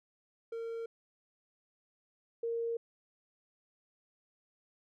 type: tone pair in turn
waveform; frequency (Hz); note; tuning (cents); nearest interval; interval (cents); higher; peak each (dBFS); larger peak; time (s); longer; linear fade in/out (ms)
triangle / sine; 458.6 / 463.4; A#4 / A#4; -28 / -10; unison; 18; second; -35 / -32; second; 0.52-0.86 / 2.43-2.77; neither; 5
effects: none